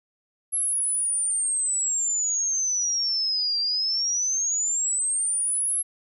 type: exponential two-way sweep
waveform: sine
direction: down then up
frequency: 11175 to 4699 to 11175 Hz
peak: -22 dBFS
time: 0.52-5.83 s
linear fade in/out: 20 ms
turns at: 3.6 s
effects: none